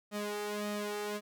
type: tone with flanger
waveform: sawtooth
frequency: 207.7 Hz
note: G#3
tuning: in tune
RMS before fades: -37 dBFS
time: 0.11-1.21 s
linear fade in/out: 50 ms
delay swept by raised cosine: 1.6 to 2.27 ms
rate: 1.7 Hz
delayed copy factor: +0.95
effects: none